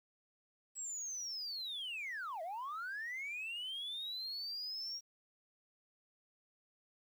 sine linear two-way sweep, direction down then up, 7810 to 622.3 to 5660 Hz, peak -38 dBFS, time 0.75-5.01 s, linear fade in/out 50 ms, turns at 2.42 s, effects tanh soft clip ceiling -38 dBFS + 11-bit

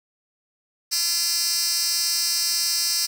10% pulse tone with high-pass filter, 341.7 Hz, F4, 38 cents flat, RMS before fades -23 dBFS, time 0.91-3.07 s, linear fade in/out 20 ms, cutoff 5300 Hz, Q 2.2, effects none

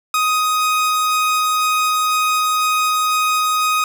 45% pulse tone pair together, 1252 / 2502 Hz, D#6 / D#7, +10 / +9 cents, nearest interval octave, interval 1199 cents, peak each -15 / -25 dBFS, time 0.14-3.84 s, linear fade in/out 2 ms, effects none

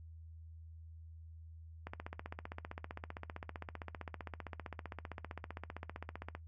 click train, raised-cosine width 0.5 ms, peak -28 dBFS, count 70, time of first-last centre 1.87-6.351 s, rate 15.4 Hz, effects noise-tail reverb RT60 0.1 s tail -18 dB re dry + added 81 Hz sine -50 dBFS peak until 6.47 s

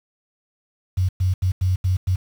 sine tone bursts at uneven times, 92.5 Hz, F#2, in tune, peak -16 dBFS, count 6, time 0.97-1.09 / 1.2-1.34 / 1.42-1.52 / 1.61-1.76 / 1.84-1.97 / 2.07-2.16 s, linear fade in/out 10 ms, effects 7-bit

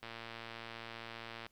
click train, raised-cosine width 0.3 ms, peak -29 dBFS, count 166, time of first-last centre 0.03-1.465 s, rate 115 Hz, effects pink hiss -74 dBFS RMS until 1.51 s

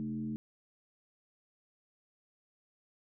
sine tone with frequency modulation, 219.7 Hz, A3, 2 cents flat, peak -34 dBFS, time 0-0.36 s, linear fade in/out 0 ms, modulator 83.8 Hz, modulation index 0.78, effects none

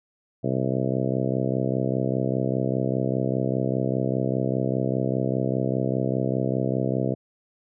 harmonic tone, 65 Hz, C2, 11 cents flat, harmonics 2 / 3 / 4 / 5 / 6 / 7 / 8 / 9 / 10, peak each -27 / -29 / -30 / -31 / -32 / -32 / -33 / -34 / -34 dBFS, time 0.43-7.15 s, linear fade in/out 20 ms, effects none

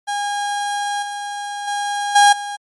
35% pulse tone with level steps, 816 Hz, G#5, 31 cents flat, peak -18 / -23 / -18 / -6 / -23 dBFS, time 0.07-2.57 s, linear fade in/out 20 ms, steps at 1.02 / 1.67 / 2.15 / 2.32 s, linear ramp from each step 10 ms, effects MP3 48 kbps

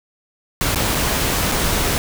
pink noise with dropouts, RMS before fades -19 dBFS, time 0.61-1.98 s, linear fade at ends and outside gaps 0 ms, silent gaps 0.747-0.758 / 0.948-0.952 / 1.516-1.52 s, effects none

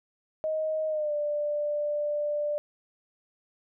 sine tone with pitch glide, 626 to 590.9 Hz, D#5 to D5, +10 to +10 cents, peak -26 dBFS, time 0.44-2.58 s, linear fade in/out 0 ms, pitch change -100 cents, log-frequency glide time 0.88-1.13 s, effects none

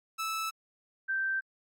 sawtooth / sine tone pair in turn, 1311 / 1562.1 Hz, E6 / G6, -10 / -7 cents, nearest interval minor third, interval 303 cents, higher second, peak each -28 dBFS, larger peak neither, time 0.18-0.51 / 1.08-1.41 s, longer neither, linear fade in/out 20 ms, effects AAC 64 kbps

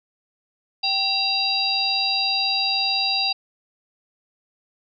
sine tone cluster, 782 / 2741 / 3855 / 4754 Hz, G5 / F7 / B7 / D8, -4 / -33 / -43 / +20 cents, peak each -28 / -26 / -26 / -22 dBFS, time 0.83-3.33 s, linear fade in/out 10 ms, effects none

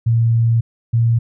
sine tone pair in turn, 115.4 / 116.03 Hz, A#2 / A#2, -17 / -8 cents, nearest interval unison, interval 9 cents, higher second, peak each -11 dBFS, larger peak neither, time 0.06-0.61 / 0.93-1.19 s, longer first, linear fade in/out 10 ms, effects none

